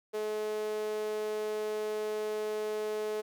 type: tone with high-pass filter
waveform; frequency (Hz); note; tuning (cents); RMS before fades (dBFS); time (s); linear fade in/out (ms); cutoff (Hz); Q
sawtooth; 213.6; G#3; +49; -34; 0.13-3.22; 20; 470; 9.3
effects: none